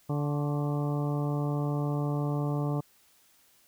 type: harmonic tone with a mistuned harmonic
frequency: 145.6 Hz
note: D3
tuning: 15 cents flat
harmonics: 1 / 2 / 3 / 4 / 5 / 6 / 7 / 8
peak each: -28 / -34 / -38 / -40 / -42 / -44 / -45 / -46 dBFS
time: 0.09-2.81 s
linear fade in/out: 10 ms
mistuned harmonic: 7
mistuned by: +68 cents
effects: white hiss -63 dBFS RMS until 3.67 s